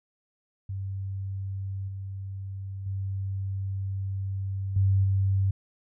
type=tone with level steps; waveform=sine; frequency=97 Hz; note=G2; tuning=18 cents flat; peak=-30 / -33 / -28 / -19 / -21 dBFS; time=0.69-5.51 s; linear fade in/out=5 ms; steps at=1.88 / 2.86 / 4.76 / 5.04 s; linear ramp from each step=5 ms; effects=none